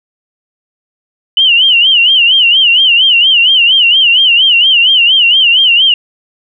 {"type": "tone with vibrato", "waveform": "sine", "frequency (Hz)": 2960, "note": "F#7", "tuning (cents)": 0, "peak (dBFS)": -4, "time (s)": [1.37, 5.94], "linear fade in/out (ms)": 2, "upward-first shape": "sine", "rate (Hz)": 4.3, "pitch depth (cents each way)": 140, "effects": []}